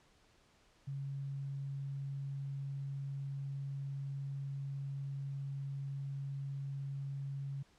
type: tone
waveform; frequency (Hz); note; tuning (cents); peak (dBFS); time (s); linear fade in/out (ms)
sine; 138.3; C#3; -4; -38; 0.87-7.63; 10
effects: pink hiss -68 dBFS RMS until 7.78 s + low-pass 7000 Hz 12 dB/octave